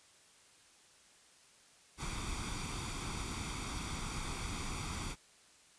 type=noise with comb filter; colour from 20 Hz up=pink; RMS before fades=-40 dBFS; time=1.97-5.16 s; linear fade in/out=50 ms; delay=0.86 ms; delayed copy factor=+0.65; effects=white hiss -63 dBFS RMS until 5.78 s + resampled to 22050 Hz